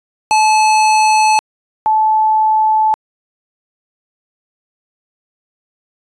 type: tone pair in turn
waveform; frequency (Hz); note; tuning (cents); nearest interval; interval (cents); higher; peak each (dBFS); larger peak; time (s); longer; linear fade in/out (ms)
square / sine; 864 / 868.9; A5 / A5; -32 / -22; unison; 10; second; -9; neither; 0.31-1.39 / 1.86-2.94; neither; 0
effects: resampled to 22050 Hz